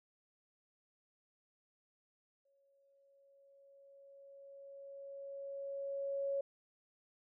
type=tone with exponential growth; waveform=sine; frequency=554.4 Hz; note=C#5; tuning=in tune; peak=-33 dBFS; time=2.45-6.41 s; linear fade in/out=5 ms; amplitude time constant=860 ms; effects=none